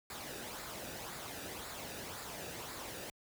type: noise with flanger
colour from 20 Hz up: pink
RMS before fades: -45 dBFS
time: 0.1-3.1 s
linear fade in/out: 2 ms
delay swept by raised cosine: 0.33 to 0.96 ms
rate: 1.9 Hz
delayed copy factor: -0.5
effects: high-pass 60 Hz 12 dB/octave